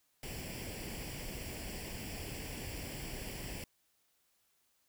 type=noise with comb filter; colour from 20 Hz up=pink; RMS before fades=-43 dBFS; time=0.23-3.64 s; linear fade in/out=2 ms; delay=0.39 ms; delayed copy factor=+0.7; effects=white hiss -75 dBFS RMS until 4.88 s